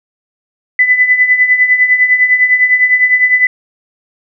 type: tone with tremolo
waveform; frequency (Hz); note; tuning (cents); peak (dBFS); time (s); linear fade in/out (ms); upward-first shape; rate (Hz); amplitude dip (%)
sine; 2000; B6; +21; -3; 0.79-3.47; 2; triangle; 9.9; 75
effects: none